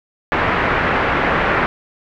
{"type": "low-pass noise", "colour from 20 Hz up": "white", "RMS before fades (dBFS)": -17, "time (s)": [0.32, 1.66], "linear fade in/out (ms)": 0, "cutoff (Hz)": 2000, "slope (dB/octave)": 24, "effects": []}